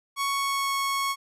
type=tone with pitch glide; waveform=sawtooth; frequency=1111 to 1102.1 Hz; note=C#6 to C#6; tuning=+4 to -10 cents; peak=-21 dBFS; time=0.16-1.16 s; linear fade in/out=50 ms; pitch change=-14 cents; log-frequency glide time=0.28-0.74 s; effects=resampled to 32000 Hz